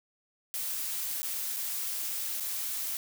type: noise with dropouts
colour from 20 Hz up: blue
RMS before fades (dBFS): -34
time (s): 0.54-2.97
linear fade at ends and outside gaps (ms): 0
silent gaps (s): 1.219-1.23 / 1.563-1.568 / 2.4-2.406
effects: none